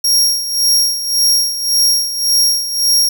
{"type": "tone with tremolo", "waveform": "sawtooth", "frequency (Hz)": 5588, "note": "F8", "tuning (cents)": 0, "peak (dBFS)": -6, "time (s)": [0.04, 3.09], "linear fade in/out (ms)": 5, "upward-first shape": "sine", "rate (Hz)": 1.8, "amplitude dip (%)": 70, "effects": []}